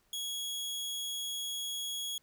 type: tone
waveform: sawtooth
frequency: 3330 Hz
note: G#7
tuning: 4 cents sharp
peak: -32 dBFS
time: 0.13-2.18 s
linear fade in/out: 2 ms
effects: pink hiss -71 dBFS RMS until 2.22 s